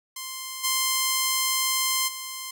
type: tone with level steps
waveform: 5% pulse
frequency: 1046.5 Hz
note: C6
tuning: in tune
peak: -21 / -10 / -21 dBFS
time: 0.16-2.51 s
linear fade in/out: 5 ms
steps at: 0.63 / 2.07 s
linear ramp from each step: 20 ms
effects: none